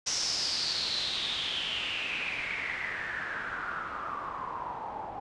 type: noise with low-pass filter sweep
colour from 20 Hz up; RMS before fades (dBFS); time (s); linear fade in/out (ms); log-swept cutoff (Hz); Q
white; -34; 0.06-5.2; 10; 5800 to 790; 6.8
effects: resampled to 22050 Hz